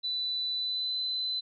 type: tone with pitch glide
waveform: sine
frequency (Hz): 3983 to 4029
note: B7 to B7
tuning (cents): +14 to +34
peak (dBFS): -29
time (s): 0.03-1.41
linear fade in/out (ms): 20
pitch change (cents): +20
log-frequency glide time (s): 0.55-0.98
effects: none